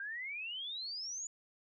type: exponential sweep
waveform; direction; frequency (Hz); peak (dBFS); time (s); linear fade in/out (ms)
sine; up; 1568 to 7000; -39; 0-1.27; 2
effects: none